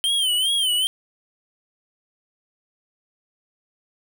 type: tone with vibrato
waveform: square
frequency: 3113 Hz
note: G7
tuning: 13 cents flat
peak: -19 dBFS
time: 0.04-0.87 s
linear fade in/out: 0 ms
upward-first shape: sine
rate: 2.5 Hz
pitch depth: 110 cents each way
effects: none